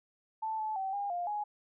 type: tone with pitch steps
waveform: sine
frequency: 880 / 866 / 769 / 808 / 703 / 834 Hz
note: A5 / A5 / G5 / G#5 / F5 / G#5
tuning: 0 / -28 / -33 / -48 / +11 / +7 cents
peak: -32 dBFS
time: 0.42-1.44 s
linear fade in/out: 10 ms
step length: 170 ms
effects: none